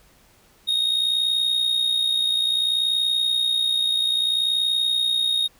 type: tone with amplitude modulation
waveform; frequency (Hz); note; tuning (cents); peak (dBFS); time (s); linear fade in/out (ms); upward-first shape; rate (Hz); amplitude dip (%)
triangle; 3729; A#7; 0; -15; 0.67-5.48; 20; sine; 60.6; 55
effects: pink hiss -56 dBFS RMS until 5.59 s